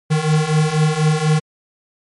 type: beating tone pair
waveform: square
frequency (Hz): 152.2 / 156.3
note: D#3 / D#3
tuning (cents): -38 / +8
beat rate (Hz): 4.1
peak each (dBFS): -19 / -16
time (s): 0.1-1.4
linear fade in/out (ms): 20
effects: MP3 48 kbps